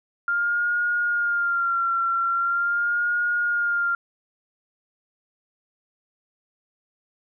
sine tone with vibrato, 1396.9 Hz, F6, in tune, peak -20 dBFS, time 0.28-3.95 s, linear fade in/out 2 ms, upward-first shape sine, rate 0.42 Hz, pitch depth 43 cents each way, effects none

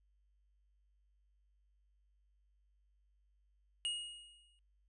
square tone with exponential decay, 2873 Hz, F7, 48 cents sharp, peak -34 dBFS, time 3.85-4.59 s, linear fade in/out 0 ms, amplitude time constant 160 ms, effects added 50 Hz sine -70 dBFS peak until 4.88 s + resampled to 24000 Hz

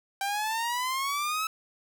sawtooth exponential sweep, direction up, 782 to 1308 Hz, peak -24 dBFS, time 0.21-1.47 s, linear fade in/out 2 ms, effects none

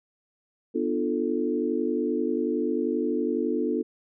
sine chord, B half-diminished seventh, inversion none, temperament equal with one note detuned, 246.9 / 299 / 349.2 / 440 Hz, B3 / D4 / F4 / A4, 0 / +31 / 0 / 0 cents, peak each -29 dBFS, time 0.74-3.83 s, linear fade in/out 20 ms, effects none

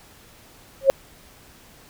sine tone with exponential growth, 542 Hz, C#5, 39 cents flat, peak -5 dBFS, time 0.81-0.9 s, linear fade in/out 0 ms, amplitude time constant 19 ms, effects pink hiss -50 dBFS RMS until 1.89 s

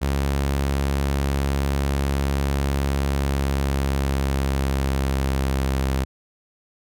sawtooth tone with pitch glide, 69.3 to 66.75 Hz, C#2 to C2, 0 to +35 cents, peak -16 dBFS, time 0.01-6.05 s, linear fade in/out 20 ms, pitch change -65 cents, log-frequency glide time 2.97-5.93 s, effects none

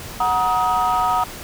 sine tone cluster, 738 / 947 / 1259 Hz, F#5 / A#5 / D#6, -5 / +27 / +20 cents, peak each -19 dBFS, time 0.2-1.24 s, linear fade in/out 5 ms, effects tanh soft clip ceiling -11 dBFS + pink hiss -34 dBFS RMS until 1.43 s

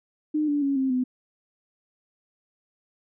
sine tone with pitch steps, 304.1 / 290.5 / 277.6 / 265.2 / 253.4 Hz, D#4 / D4 / C#4 / C4 / B3, -40 / -19 / +3 / +23 / +45 cents, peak -21 dBFS, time 0.34-1.04 s, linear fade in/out 10 ms, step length 140 ms, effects none

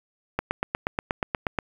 click train, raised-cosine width 0.5 ms, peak -9 dBFS, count 11, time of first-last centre 0.39-1.588 s, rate 8.35 Hz, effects 7-bit

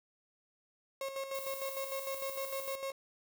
35% pulse tone with tremolo, 542 Hz, C#5, 39 cents flat, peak -34 dBFS, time 1.01-2.92 s, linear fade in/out 2 ms, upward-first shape square, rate 6.6 Hz, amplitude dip 55%
violet noise, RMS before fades -45 dBFS, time 1.34-2.76 s, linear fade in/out 10 ms
effects none

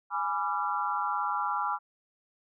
sine chord, G# diminished seventh, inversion none, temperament equal with one note detuned, 830.6 / 987.8 / 1174.7 / 1368.2 Hz, G#5 / B5 / D6 / F6, 0 / 0 / 0 / -36 cents, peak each -33 dBFS, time 0.1-1.79 s, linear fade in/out 50 ms, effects none

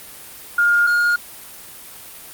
sine / triangle tone pair in turn, 1416 / 1425 Hz, F6 / F6, +23 / +34 cents, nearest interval unison, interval 11 cents, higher second, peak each -12 dBFS, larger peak neither, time 0.58-0.87 / 0.87-1.16 s, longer neither, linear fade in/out 5 ms, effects white hiss -38 dBFS RMS until 2.33 s + Opus 32 kbps

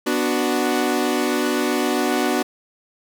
sawtooth chord, B minor, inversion none, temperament equal with one note detuned, 246.9 / 294.5 / 370 Hz, B3 / D4 / F#4, 0 / +5 / 0 cents, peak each -19 dBFS, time 0.06-2.43 s, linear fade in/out 10 ms, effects none

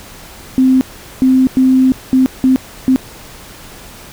sine tone bursts at uneven times, 260 Hz, C4, 11 cents flat, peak -6 dBFS, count 6, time 0.58-0.81 / 1.22-1.47 / 1.57-1.92 / 2.13-2.26 / 2.44-2.56 / 2.88-2.96 s, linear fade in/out 0 ms, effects pink hiss -35 dBFS RMS until 4.12 s

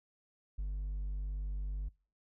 sine tone with hard clipping, 49 Hz, G1, in tune, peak -35 dBFS, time 0.58-1.89 s, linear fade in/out 10 ms, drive 2 dB, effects noise-tail reverb RT60 0.4 s tail -26 dB re dry

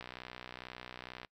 click train, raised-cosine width 0.3 ms, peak -28 dBFS, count 78, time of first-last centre 0.01-1.248 s, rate 62.2 Hz, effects noise-tail reverb RT60 0.1 s tail -24 dB re dry

